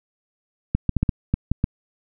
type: clicks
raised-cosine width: 5 ms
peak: -6 dBFS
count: 8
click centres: 0.75 / 0.893 / 0.967 / 1.03 / 1.092 / 1.34 / 1.516 / 1.641 s
effects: none